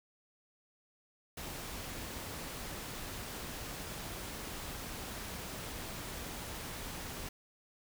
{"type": "noise", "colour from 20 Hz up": "pink", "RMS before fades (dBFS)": -43, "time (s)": [1.37, 7.29], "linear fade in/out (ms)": 5, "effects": []}